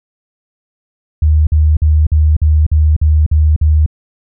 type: tone bursts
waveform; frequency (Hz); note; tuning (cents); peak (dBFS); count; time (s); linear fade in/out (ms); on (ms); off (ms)
sine; 76.8; D#2; -22; -6; 9; 1.22-3.862; 5; 250; 49
effects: none